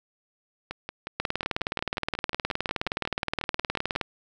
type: two click trains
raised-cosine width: 0.3 ms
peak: -10 / -17 dBFS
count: 55 / 19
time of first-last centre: 1.2-4.013 / 0.71-3.953 s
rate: 19.2 / 5.55 Hz
effects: none